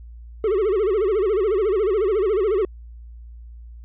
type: tone with vibrato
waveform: triangle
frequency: 406 Hz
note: G#4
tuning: 39 cents flat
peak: -15 dBFS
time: 0.44-2.65 s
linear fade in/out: 2 ms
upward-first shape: sine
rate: 14 Hz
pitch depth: 180 cents each way
effects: added 58 Hz sine -37 dBFS peak until 3.84 s + resampled to 8000 Hz